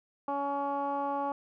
15% pulse tone with low-pass filter, 281.4 Hz, C#4, 26 cents sharp, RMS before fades -32 dBFS, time 0.28-1.32 s, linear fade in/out 2 ms, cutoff 980 Hz, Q 3.6, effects none

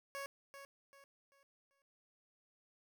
15% pulse tone with echo, 554.4 Hz, C#5, in tune, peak -36 dBFS, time 0.15-0.26 s, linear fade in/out 0 ms, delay 390 ms, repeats 4, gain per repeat -9 dB, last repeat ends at 1.82 s, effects none

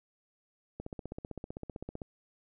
click train, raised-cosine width 2 ms, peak -26 dBFS, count 20, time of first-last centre 0.8-2.018 s, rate 15.6 Hz, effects none

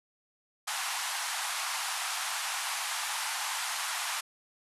pink band-pass noise, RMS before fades -34 dBFS, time 0.67-4.21 s, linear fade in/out 10 ms, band 760 to 12000 Hz, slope 48 dB/octave, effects resampled to 32000 Hz

